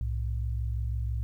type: tone pair together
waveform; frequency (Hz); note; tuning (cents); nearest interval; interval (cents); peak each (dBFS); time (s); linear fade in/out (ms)
sine; 63 / 109.07; B1 / A2; +35 / -15; minor seventh; 950; -29 / -33; 0.01-1.23; 0
effects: 11-bit